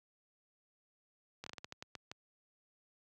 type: slowing click train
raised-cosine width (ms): 0.2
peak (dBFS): -27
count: 10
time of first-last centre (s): 1.44-2.115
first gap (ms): 24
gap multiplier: 1.27
effects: high-pass 80 Hz 12 dB/octave